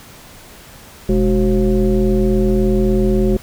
sine tone with frequency modulation, 207.7 Hz, G#3, in tune, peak -11 dBFS, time 1.09-3.37 s, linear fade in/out 2 ms, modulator 164 Hz, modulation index 1.4, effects pink hiss -40 dBFS RMS until 3.42 s

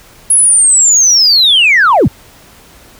sine linear sweep, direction down, 10630 to 65.41 Hz, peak -3 dBFS, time 0.3-2.08 s, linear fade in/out 5 ms, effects tanh soft clip ceiling -1 dBFS + pink hiss -40 dBFS RMS until 2.99 s

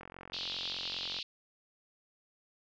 click train, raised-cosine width 0.5 ms, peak -31 dBFS, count 54, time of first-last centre 0.01-1.188 s, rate 45 Hz
white band-pass noise, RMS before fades -39 dBFS, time 0.33-1.23 s, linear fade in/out 5 ms, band 2800 to 4500 Hz, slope 48 dB/octave
effects none

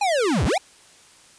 square linear two-way sweep, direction down then up, 842 to 50.2 to 842 Hz, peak -19 dBFS, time 0.01-0.58 s, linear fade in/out 5 ms, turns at 0.45 s, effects white hiss -51 dBFS RMS until 1.38 s + resampled to 22050 Hz

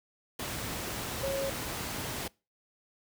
sine tone in noise, 546 Hz, C#5, 26 cents flat, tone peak -30 dBFS, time 1.23-1.5 s, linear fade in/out 5 ms, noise pink, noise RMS -36 dBFS, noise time 0.39-2.28 s, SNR +3 dB, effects noise-tail reverb RT60 0.3 s tail -25 dB re dry + high-pass 60 Hz 12 dB/octave

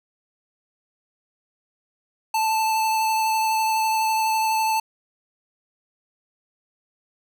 square tone with vibrato, 880 Hz, A5, in tune, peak -20 dBFS, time 2.34-4.8 s, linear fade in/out 5 ms, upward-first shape triangle, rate 12 Hz, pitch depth 14 cents each way, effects none

